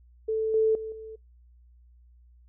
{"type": "tone with level steps", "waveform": "sine", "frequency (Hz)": 440, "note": "A4", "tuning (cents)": 0, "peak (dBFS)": [-24, -19, -32, -38], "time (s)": [0.28, 1.16], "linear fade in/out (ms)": 10, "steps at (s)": [0.54, 0.75, 0.92], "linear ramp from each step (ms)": 2, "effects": ["noise-tail reverb RT60 0.2 s tail -26 dB re dry", "added 60 Hz sine -53 dBFS peak until 2.48 s"]}